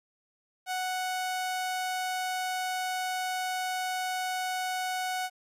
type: tone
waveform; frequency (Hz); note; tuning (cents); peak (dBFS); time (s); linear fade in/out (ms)
sawtooth; 740; F#5; 0; -26; 0.66-5.3; 50
effects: resampled to 32000 Hz + 11-bit